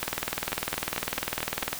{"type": "two click trains", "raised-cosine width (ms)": 0.3, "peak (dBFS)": [-10, -14], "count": [35, 6], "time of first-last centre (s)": [[0.03, 1.73], [0.52, 1.626]], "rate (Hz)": [20, 4.52], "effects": ["white hiss -37 dBFS RMS until 1.79 s"]}